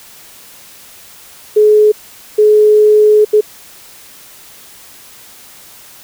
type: tone bursts at uneven times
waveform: sine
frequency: 424.3 Hz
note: G#4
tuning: 37 cents sharp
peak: -4 dBFS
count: 3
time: 1.56-1.92 / 2.38-3.25 / 3.33-3.41 s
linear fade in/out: 10 ms
effects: white hiss -38 dBFS RMS until 6.03 s